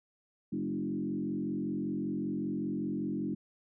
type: tone with frequency modulation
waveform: sine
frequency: 253.9 Hz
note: B3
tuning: 48 cents sharp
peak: -31 dBFS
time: 0.52-3.35 s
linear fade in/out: 10 ms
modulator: 45.2 Hz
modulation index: 1.8
effects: none